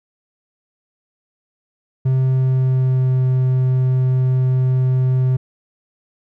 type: tone with pitch glide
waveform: triangle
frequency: 130.81 to 128.93 Hz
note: C3 to C3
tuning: 0 to -25 cents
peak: -11 dBFS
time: 2.05-5.37 s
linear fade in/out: 10 ms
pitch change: -25 cents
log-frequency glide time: 2.15-3.22 s
effects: none